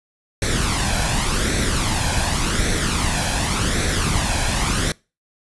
pink noise with flanger, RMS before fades -20 dBFS, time 0.42-4.92 s, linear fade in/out 2 ms, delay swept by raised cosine 0.5 to 1.25 ms, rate 0.88 Hz, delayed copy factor +0.55, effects noise-tail reverb RT60 0.3 s tail -25 dB re dry + resampled to 24000 Hz

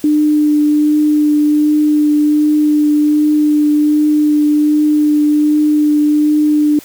sine tone with vibrato, 299.6 Hz, D4, 35 cents sharp, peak -8 dBFS, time 0.04-6.79 s, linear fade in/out 2 ms, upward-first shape triangle, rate 1.3 Hz, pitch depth 13 cents each way, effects white hiss -38 dBFS RMS until 6.84 s

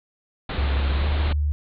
pink low-pass noise, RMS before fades -30 dBFS, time 0.49-1.33 s, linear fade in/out 5 ms, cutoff 4200 Hz, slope 96 dB/octave
sine tone with pitch glide, 69.3 to 73.85 Hz, C#2 to D2, 0 to +10 cents, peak -19 dBFS, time 0.58-1.52 s, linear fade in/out 0 ms, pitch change +110 cents, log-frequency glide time 0.97-1.05 s
effects none

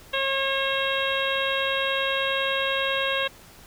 harmonic tone, 542 Hz, C#5, 39 cents flat, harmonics 1 / 2 / 3 / 4 / 5 / 6 / 7, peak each -28 / -31 / -29 / -34 / -30 / -31 / -32 dBFS, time 0.13-3.28 s, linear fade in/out 10 ms, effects pink hiss -49 dBFS RMS until 3.66 s

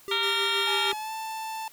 square tone with tremolo, 395.9 Hz, G4, 17 cents sharp, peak -30 dBFS, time 0.08-0.93 s, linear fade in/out 0 ms, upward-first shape triangle, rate 6.4 Hz, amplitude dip 65%
harmonic tone, 461.2 Hz, A#4, 19 cents flat, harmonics 2 / 3 / 4 / 5 / 6 / 7 / 8 / 9, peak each -35 / -31 / -37 / -33 / -35 / -29 / -30 / -39 dBFS, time 0.11-0.92 s, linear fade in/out 5 ms
10% pulse tone, 1797 Hz, A6, 36 cents sharp, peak -29 dBFS, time 0.23-0.92 s, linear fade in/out 0 ms
45% pulse tone with pitch glide, 850 to 883.5 Hz, G#5 to A5, +40 to +7 cents, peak -32 dBFS, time 0.67-1.68 s, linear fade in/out 2 ms, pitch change +67 cents, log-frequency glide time 0.93-1.12 s
effects white hiss -54 dBFS RMS until 1.72 s

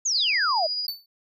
sine exponential sweep, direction down, 7000 to 595 Hz, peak -21 dBFS, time 0.05-0.67 s, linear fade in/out 10 ms
sine tone with tremolo, 4900 Hz, D#8, 27 cents flat, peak -24 dBFS, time 0.13-0.87 s, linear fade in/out 20 ms, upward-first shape sine, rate 14 Hz, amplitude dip 30%
square tone with exponential decay, 4510 Hz, C#8, 29 cents sharp, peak -24 dBFS, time 0.88-1.06 s, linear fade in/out 2 ms, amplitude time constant 39 ms
effects none

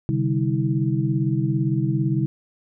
sine tone cluster, 132.4 / 150.1 / 196.8 / 322 Hz, C3 / D3 / G3 / E4, +21 / +38 / +7 / -41 cents, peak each -22 / -24 / -27 / -26 dBFS, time 0.09-2.26 s, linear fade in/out 0 ms, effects none

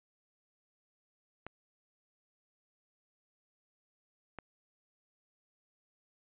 clicks, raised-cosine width 0.5 ms, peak -27 dBFS, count 2, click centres 1.466 / 4.387 s, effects resampled to 8000 Hz

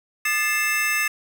square tone cluster, 1218 / 1743 / 2108 / 2644 Hz, D#6 / A6 / C7 / E7, -37 / -17 / +12 / +5 cents, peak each -31 / -26 / -26 / -25 dBFS, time 0.25-1.08 s, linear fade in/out 5 ms, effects none

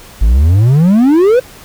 triangle exponential sweep, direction up, 48.74 to 523.3 Hz, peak -3 dBFS, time 0.21-1.4 s, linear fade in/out 10 ms, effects pink hiss -36 dBFS RMS until 1.64 s

